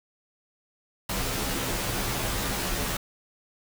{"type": "noise with comb filter", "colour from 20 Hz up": "pink", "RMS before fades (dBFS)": -29, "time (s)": [1.09, 2.97], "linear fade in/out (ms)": 5, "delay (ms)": 13, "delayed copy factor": -0.85, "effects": []}